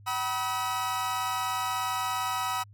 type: tone cluster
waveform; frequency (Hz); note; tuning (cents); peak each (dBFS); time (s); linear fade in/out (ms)
40% pulse; 758 / 972 / 1277; F#5 / B5 / D#6; +42 / -28 / +45; -34 / -31 / -31; 0.06-2.64; 20
effects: added 102 Hz sine -49 dBFS peak until 2.73 s